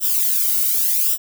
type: noise with flanger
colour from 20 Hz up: violet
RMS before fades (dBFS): -18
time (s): 0-1.18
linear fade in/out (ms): 50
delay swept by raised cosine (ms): 0.45 to 1.21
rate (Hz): 0.86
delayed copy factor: -0.8
effects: none